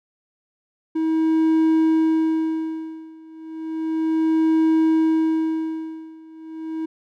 triangle tone with tremolo, 319.9 Hz, D#4, 48 cents sharp, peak -12 dBFS, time 0.95-6.86 s, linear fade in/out 10 ms, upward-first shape sine, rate 0.33 Hz, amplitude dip 95%, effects none

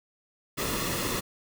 pink noise with comb filter, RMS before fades -30 dBFS, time 0.57-1.21 s, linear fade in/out 20 ms, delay 1.3 ms, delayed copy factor -0.55, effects none

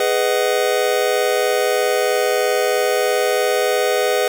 square chord, G# minor seventh, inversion none, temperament just, 415.3 / 498.4 / 623 / 747.5 Hz, G#4 / B4 / D#5 / F#5, 0 / +16 / +2 / +17 cents, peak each -21 / -20 / -23 / -25 dBFS, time 0-4.28 s, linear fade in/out 2 ms, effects none

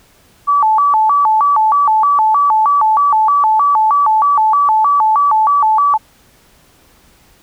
sine tone with vibrato, 1000 Hz, B5, 21 cents sharp, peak -8 dBFS, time 0.47-5.98 s, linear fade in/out 20 ms, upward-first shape square, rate 3.2 Hz, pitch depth 240 cents each way, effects pink hiss -49 dBFS RMS until 7.42 s

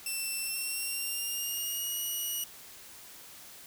5% pulse tone with pitch glide, 2684 to 2910 Hz, E7 to F#7, +31 to -29 cents, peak -24 dBFS, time 0.06-2.44 s, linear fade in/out 2 ms, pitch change +140 cents, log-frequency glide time 0.4-2.02 s, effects white hiss -50 dBFS RMS until 3.66 s

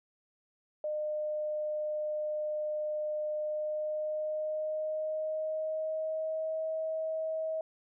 sine tone with pitch glide, 607 to 636.8 Hz, D#5 to D#5, -43 to +40 cents, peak -31 dBFS, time 0.84-7.61 s, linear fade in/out 2 ms, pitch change +83 cents, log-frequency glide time 3.36-6.66 s, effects none

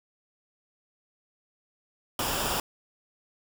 pink noise with comb filter, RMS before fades -29 dBFS, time 2.19-2.6 s, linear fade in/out 2 ms, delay 0.48 ms, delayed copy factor -0.55, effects none

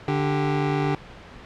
25% pulse tone pair together, 146.83 / 392 Hz, D3 / G4, 0 / 0 cents, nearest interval octave + perfect fourth, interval 1700 cents, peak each -19 / -22 dBFS, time 0.08-0.95 s, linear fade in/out 2 ms, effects pink hiss -43 dBFS RMS until 1.45 s + low-pass 3000 Hz 12 dB/octave

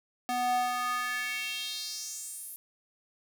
square tone with high-pass filter sweep, 246.9 Hz, B3, in tune, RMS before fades -33 dBFS, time 0.29-2.56 s, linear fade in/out 0 ms, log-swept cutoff 510 to 12000 Hz, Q 3.4, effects none

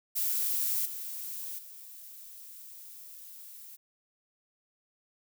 violet noise with level steps, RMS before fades -30 / -39 / -48 dBFS, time 0.15-3.77 s, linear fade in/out 20 ms, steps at 0.85 / 1.58 s, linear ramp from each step 10 ms, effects none

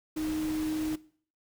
sine tone in noise, 311.1 Hz, D#4, in tune, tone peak -29 dBFS, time 0.16-0.96 s, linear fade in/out 10 ms, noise pink, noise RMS -42 dBFS, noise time 0.16-0.96 s, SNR +10 dB, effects noise-tail reverb RT60 0.5 s tail -19 dB re dry

